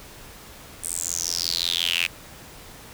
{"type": "tone with high-pass filter sweep", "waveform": "sawtooth", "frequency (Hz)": 85.6, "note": "F2", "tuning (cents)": -34, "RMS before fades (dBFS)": -26, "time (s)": [0.83, 2.07], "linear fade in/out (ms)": 10, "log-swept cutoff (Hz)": [9100, 2500], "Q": 6.7, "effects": ["pink hiss -44 dBFS RMS until 2.93 s"]}